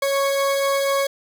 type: tone pair together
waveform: 40% pulse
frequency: 552.3 / 1108.7 Hz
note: C#5 / C#6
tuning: -6 / 0 cents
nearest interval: octave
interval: 1206 cents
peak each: -18 / -26 dBFS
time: 0.02-1.07 s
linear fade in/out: 5 ms
effects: none